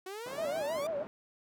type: exponential sweep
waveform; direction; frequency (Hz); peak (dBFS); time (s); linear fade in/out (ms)
sawtooth; up; 365.5 to 1206; -36; 0.06-0.87; 5
type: band-pass noise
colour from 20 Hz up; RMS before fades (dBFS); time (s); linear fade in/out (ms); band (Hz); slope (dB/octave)
pink; -46; 0.26-1.07; 0; 220 to 1100; 12
type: tone with vibrato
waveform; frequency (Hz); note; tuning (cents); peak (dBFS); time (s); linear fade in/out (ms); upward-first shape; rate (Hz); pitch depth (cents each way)
sine; 609; D#5; -37; -32; 0.37-1.04; 20; sine; 6.2; 140
effects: none